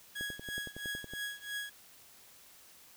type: tone with tremolo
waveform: 30% pulse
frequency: 1661.2 Hz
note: G#6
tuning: in tune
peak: -32 dBFS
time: 0.15-1.7 s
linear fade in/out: 10 ms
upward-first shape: triangle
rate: 3 Hz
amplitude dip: 95%
type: click train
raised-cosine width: 2 ms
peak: -31 dBFS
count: 11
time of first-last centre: 0.21-1.136 s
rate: 10.8 Hz
effects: white hiss -58 dBFS RMS until 2.96 s